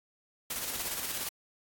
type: noise with tremolo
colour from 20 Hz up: white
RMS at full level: -34 dBFS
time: 0.5-1.29 s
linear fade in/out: 5 ms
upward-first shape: square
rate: 17 Hz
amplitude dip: 35%
effects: AAC 64 kbps